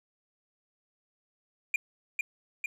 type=tone with echo; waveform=triangle; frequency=2400 Hz; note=D7; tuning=37 cents sharp; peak=-22 dBFS; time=1.74-1.76 s; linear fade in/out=2 ms; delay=450 ms; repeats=2; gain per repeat=-3 dB; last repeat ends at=2.66 s; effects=none